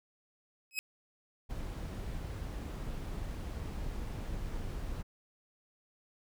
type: tone with exponential growth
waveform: sawtooth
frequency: 2549 Hz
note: D#7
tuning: 41 cents sharp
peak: -25 dBFS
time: 0.71-0.79 s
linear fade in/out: 0 ms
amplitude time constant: 17 ms
type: noise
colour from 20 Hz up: brown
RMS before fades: -39 dBFS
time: 1.49-5.03 s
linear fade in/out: 20 ms
effects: none